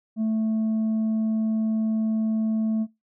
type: tone with tanh clipping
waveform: sine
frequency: 220 Hz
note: A3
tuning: in tune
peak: -22 dBFS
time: 0.16-2.87 s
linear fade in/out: 50 ms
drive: 3 dB
effects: noise-tail reverb RT60 0.2 s tail -24 dB re dry